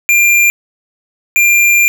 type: tone bursts at uneven times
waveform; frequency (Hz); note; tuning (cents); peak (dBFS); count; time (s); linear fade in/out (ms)
square; 2388; D7; +28; -7; 2; 0.09-0.5 / 1.36-1.88; 0
effects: none